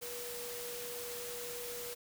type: tone in noise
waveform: sine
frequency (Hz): 482.7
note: B4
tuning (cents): -40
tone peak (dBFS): -44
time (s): 0.01-1.95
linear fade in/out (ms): 20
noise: white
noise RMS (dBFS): -44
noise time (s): 0.01-1.95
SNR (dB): -3
effects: none